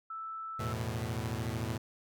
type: tone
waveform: sine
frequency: 1318.5 Hz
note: E6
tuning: in tune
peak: -38 dBFS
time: 0.1-0.73 s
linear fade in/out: 5 ms
type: chord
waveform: sawtooth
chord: E suspended fourth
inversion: none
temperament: equal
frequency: 82.41 / 110 / 123.47 Hz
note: E2 / A2 / B2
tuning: 0 / 0 / 0 cents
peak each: -37 / -32 / -34 dBFS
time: 0.59-1.78 s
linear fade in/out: 10 ms
effects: none